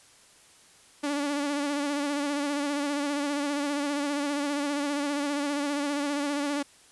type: tone with vibrato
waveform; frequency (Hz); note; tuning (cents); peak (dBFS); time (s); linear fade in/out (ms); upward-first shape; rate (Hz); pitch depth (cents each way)
sawtooth; 287.5; D4; -37; -23; 1.03-6.63; 10; sine; 15; 45
effects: white hiss -56 dBFS RMS until 6.91 s + resampled to 24000 Hz